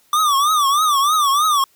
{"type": "tone with vibrato", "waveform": "square", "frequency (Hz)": 1175, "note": "D6", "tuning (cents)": 1, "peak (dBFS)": -14, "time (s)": [0.13, 1.64], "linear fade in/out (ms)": 2, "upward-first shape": "triangle", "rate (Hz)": 3.2, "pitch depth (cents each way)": 160, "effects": ["white hiss -57 dBFS RMS until 1.75 s"]}